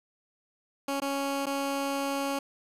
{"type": "tone with dropouts", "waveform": "15% pulse", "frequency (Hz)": 277.2, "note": "C#4", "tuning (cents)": 0, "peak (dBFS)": -22, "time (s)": [0.88, 2.39], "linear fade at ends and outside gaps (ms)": 5, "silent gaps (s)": [[1.002, 1.018], [1.458, 1.466]], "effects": ["resampled to 32000 Hz", "9-bit"]}